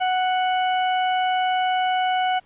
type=tone; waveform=40% pulse; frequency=740 Hz; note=F#5; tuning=in tune; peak=-18 dBFS; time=0-2.4 s; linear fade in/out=20 ms; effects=pink hiss -58 dBFS RMS until 2.45 s + resampled to 8000 Hz